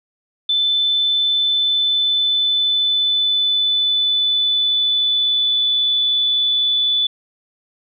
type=tone with pitch glide; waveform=sine; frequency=3520 to 3476 Hz; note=A7 to A7; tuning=0 to -22 cents; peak=-14 dBFS; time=0.49-7.07 s; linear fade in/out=5 ms; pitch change=-22 cents; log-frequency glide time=1.33-5.99 s; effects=none